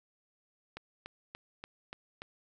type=click train; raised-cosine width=0.3 ms; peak=-26 dBFS; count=6; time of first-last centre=0.77-2.219 s; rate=3.45 Hz; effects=none

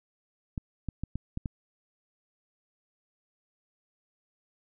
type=clicks; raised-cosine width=5 ms; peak=-20 dBFS; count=6; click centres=0.578 / 0.887 / 1.036 / 1.156 / 1.374 / 1.458 s; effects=none

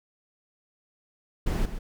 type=noise with echo; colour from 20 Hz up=brown; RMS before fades=-24 dBFS; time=1.46-1.66 s; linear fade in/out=10 ms; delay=130 ms; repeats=1; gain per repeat=-10 dB; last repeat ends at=1.79 s; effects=none

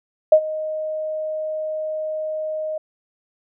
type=tone with ADSR envelope; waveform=sine; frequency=622.3 Hz; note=D#5; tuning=in tune; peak=-5 dBFS; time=0.32-2.78 s; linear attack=5 ms; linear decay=73 ms; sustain=-18 dB; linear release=5 ms; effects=none

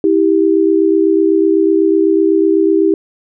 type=tone pair together; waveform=sine; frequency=324.9 / 392.9 Hz; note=E4 / G4; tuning=-25 / +4 cents; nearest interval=minor third; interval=329 cents; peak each=-11 dBFS; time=0.04-2.94 s; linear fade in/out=2 ms; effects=none

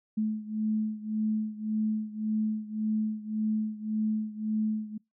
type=beating tone pair; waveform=sine; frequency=215.4 / 217.2 Hz; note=A3 / A3; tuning=-37 / -22 cents; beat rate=1.8 Hz; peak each=-29 / -32 dBFS; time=0.17-4.98 s; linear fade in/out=10 ms; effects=noise-tail reverb RT60 0.2 s tail -26 dB re dry

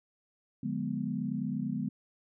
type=chord; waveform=sine; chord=D diminished seventh; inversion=none; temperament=equal with one note detuned; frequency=146.83 / 178.7 / 207.7 / 246.9 Hz; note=D3 / F3 / Ab3 / Cb4; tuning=0 / +40 / 0 / 0 cents; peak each=-38 / -38 / -35 / -35 dBFS; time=0.63-1.89 s; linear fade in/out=5 ms; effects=none

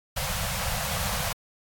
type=band-stop noise; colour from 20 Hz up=pink; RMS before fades=-29 dBFS; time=0.16-1.33 s; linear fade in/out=10 ms; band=200 to 490 Hz; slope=96 dB/octave; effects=AAC 64 kbps

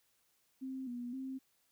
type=tone with pitch steps; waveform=sine; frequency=263.1 / 242.7 / 264.1 Hz; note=C4 / B3 / C4; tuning=+10 / -30 / +16 cents; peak=-39 dBFS; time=0.61-1.39 s; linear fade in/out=20 ms; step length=260 ms; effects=white hiss -75 dBFS RMS until 1.71 s

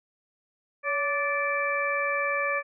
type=harmonic tone with a mistuned harmonic; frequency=583 Hz; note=D5; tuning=13 cents flat; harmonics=1 / 2 / 3 / 4; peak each=-30 / -30 / -30 / -30 dBFS; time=0.83-2.63 s; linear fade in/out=50 ms; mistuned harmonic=1; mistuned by=-56 cents; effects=none

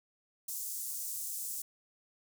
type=high-pass noise; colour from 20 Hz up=pink; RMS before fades=-39 dBFS; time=0.48-1.62 s; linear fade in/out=5 ms; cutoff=7000 Hz; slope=24 dB/octave; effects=none

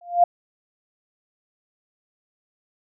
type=tone with exponential growth; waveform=sine; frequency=698.5 Hz; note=F5; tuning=in tune; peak=-8 dBFS; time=0.01-0.24 s; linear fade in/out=5 ms; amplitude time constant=48 ms; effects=none

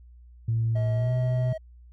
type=tone with pitch glide; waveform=sine; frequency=113.7 to 124.71 Hz; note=A#2 to B2; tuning=-43 to +17 cents; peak=-21 dBFS; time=0.48-1.53 s; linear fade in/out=5 ms; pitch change=+160 cents; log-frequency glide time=0.94-1.13 s
type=tone; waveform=triangle; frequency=637 Hz; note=D#5; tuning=41 cents sharp; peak=-29 dBFS; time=0.75-1.58 s; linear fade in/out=10 ms
effects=tanh soft clip ceiling -17 dBFS + added 60 Hz sine -47 dBFS peak until 1.92 s

